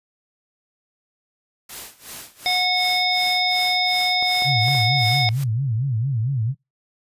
white noise with tremolo, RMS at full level -34 dBFS, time 1.69-5.44 s, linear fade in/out 5 ms, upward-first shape sine, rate 2.7 Hz, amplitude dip 90%
harmonic tone, 730 Hz, F#5, 24 cents flat, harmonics 1 / 3 / 5 / 7, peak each -23 / -23 / -23 / -23 dBFS, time 2.46-5.29 s, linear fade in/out 0 ms
clicks, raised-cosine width 1 ms, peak -22 dBFS, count 4, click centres 4.226 / 4.422 / 4.683 / 4.75 s
sine tone with vibrato, 123.47 Hz, B2, in tune, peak -19 dBFS, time 4.44-6.55 s, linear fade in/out 50 ms, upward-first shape sine, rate 4.4 Hz, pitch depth 230 cents each way
effects noise-tail reverb RT60 0.2 s tail -24 dB re dry + resampled to 32000 Hz

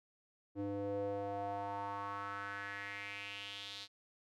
square tone with band-pass filter sweep, 100.5 Hz, G2, 44 cents sharp, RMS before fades -42 dBFS, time 0.55-3.88 s, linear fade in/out 50 ms, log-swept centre 360 to 4100 Hz, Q 3.9, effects none

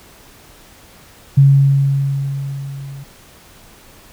sine tone with level ramp, 138.3 Hz, C#3, 4 cents flat, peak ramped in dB -4 to -29 dBFS, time 1.37-3.04 s, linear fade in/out 10 ms, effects pink hiss -44 dBFS RMS until 4.12 s

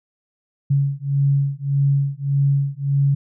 sine beating tone pair, 138.9 / 140.6 Hz, C#3 / C#3, +4 / +25 cents, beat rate 1.7 Hz, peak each -19 dBFS, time 0.7-3.15 s, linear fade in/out 10 ms, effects none

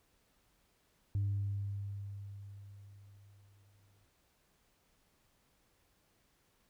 sine tone with exponential decay, 100 Hz, G2, 35 cents sharp, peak -28 dBFS, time 1.15-4.05 s, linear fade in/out 0 ms, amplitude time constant 630 ms, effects tanh soft clip ceiling -28 dBFS + pink hiss -73 dBFS RMS until 6.69 s

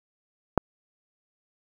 click, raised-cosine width 1 ms, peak -4 dBFS, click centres 0.577 s, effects 7-bit

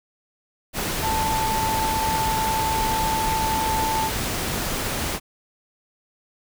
sine tone in noise, 883 Hz, A5, 6 cents sharp, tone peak -22 dBFS, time 1.01-4.11 s, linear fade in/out 50 ms, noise pink, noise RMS -26 dBFS, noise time 0.73-5.2 s, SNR +1 dB, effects none

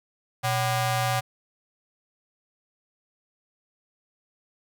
sawtooth ring-modulated tone, 440 Hz, A4, in tune, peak -16 dBFS, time 0.43-1.21 s, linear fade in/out 20 ms, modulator 318 Hz, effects none

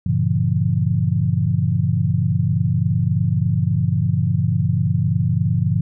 sine chord, G diminished seventh, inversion none, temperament just, 98 / 117.6 / 141.12 / 169.34 Hz, G2 / Bb2 / Db3 / Fb3, 0 / +16 / +31 / +47 cents, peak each -21 dBFS, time 0.06-5.81 s, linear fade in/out 5 ms, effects none

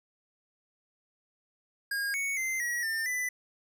square tone with pitch steps, 1626 / 2222 / 2076 / 1914 / 1801 / 1995 Hz, G#6 / C#7 / C7 / A#6 / A6 / B6, -37 / +4 / -14 / +45 / +40 / +17 cents, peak -30 dBFS, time 1.91-3.29 s, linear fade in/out 5 ms, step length 230 ms, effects none

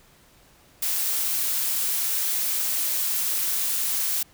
blue noise, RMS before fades -25 dBFS, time 0.82-4.23 s, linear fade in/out 5 ms, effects pink hiss -56 dBFS RMS until 4.33 s

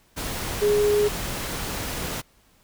sine tone in noise, 415.3 Hz, G#4, in tune, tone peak -17 dBFS, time 0.61-1.09 s, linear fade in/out 20 ms, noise pink, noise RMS -30 dBFS, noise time 0.16-2.22 s, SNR +10 dB, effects pink hiss -60 dBFS RMS until 2.63 s

